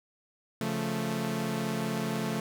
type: chord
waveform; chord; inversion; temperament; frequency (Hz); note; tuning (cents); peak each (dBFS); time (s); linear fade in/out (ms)
sawtooth; Db augmented; none; equal; 138.59 / 174.61 / 220; Db3 / F3 / A3; 0 / 0 / 0; -32 / -31 / -28; 0.61-2.4; 2
effects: none

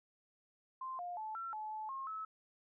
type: tone with pitch steps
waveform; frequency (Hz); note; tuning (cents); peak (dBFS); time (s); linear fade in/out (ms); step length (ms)
sine; 1045 / 708 / 868 / 1349 / 860 / 865 / 1074 / 1297; C6 / F5 / A5 / E6 / A5 / A5 / C6 / E6; -2 / +23 / -24 / +40 / -40 / -30 / +45 / -28; -40; 0.81-2.25; 5; 180
effects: none

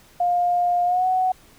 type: tone with pitch glide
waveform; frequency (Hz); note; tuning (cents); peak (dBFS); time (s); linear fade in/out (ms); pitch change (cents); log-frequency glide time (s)
sine; 707 to 743.4; F5 to F#5; +21 to +8; -17; 0.2-1.32; 5; +87; 0.85-1.06
effects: pink hiss -52 dBFS RMS until 1.58 s

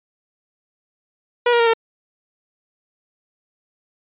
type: tone with pitch steps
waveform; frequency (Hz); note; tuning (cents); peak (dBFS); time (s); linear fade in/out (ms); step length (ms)
sawtooth; 483.4 / 473.7 / 464.2 / 455; B4 / A#4 / A#4 / A#4; -37 / +28 / -7 / -42; -9; 1.46-1.736; 5; 69
effects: resampled to 8000 Hz

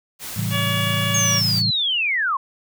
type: noise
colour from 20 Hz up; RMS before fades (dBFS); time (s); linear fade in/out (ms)
white; -32; 0.19-1.63; 50
type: chord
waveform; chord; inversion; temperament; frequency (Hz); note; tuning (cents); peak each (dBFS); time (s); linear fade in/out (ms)
sine; A dominant seventh; none; equal with one note detuned; 110 / 135.5 / 164.81 / 196; A2 / C#3 / E3 / G3; 0 / -39 / 0 / 0; -24 / -30 / -27 / -29; 0.36-1.71; 10
type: harmonic tone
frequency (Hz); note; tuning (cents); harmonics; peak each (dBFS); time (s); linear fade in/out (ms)
568; C#5; +42; 1 / 2 / 3 / 4 / 5 / 6; -31 / -28 / -29 / -29 / -27 / -28; 0.5-1.42; 50
type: linear sweep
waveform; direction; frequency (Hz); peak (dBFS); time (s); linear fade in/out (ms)
sine; down; 6600 to 1018; -18; 1.14-2.37; 5
effects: none

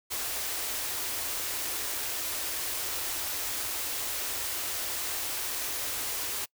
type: band-stop noise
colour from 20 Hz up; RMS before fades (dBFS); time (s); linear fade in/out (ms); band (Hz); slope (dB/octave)
white; -33; 0.1-6.46; 20; 120 to 260; 48
effects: noise-tail reverb RT60 0.1 s tail -25 dB re dry

